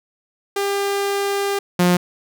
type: tone pair in turn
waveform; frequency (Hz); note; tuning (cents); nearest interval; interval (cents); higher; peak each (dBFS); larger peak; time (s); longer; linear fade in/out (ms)
sawtooth; 399.5 / 177.96; G4 / F3; +33 / +33; octave + major second; 1400; first; -15 / -9; second; 0.56-1.59 / 1.79-1.97; first; 5
effects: none